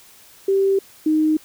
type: tone pair in turn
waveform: sine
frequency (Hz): 390 / 310.5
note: G4 / D#4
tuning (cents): -9 / -3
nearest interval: major third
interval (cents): 394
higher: first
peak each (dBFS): -14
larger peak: neither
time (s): 0.48-0.79 / 1.06-1.37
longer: neither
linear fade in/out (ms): 5
effects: white hiss -48 dBFS RMS until 1.44 s